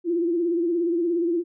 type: tone with vibrato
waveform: sine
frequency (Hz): 341.3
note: F4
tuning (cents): -40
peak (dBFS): -20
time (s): 0.04-1.44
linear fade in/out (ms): 50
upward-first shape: sine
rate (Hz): 17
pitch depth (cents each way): 71
effects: none